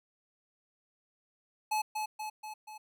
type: tone with echo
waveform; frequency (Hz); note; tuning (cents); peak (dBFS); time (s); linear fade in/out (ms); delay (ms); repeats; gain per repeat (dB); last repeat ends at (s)
square; 858; A5; -44; -29; 1.71-1.82; 10; 240; 4; -4; 2.78
effects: none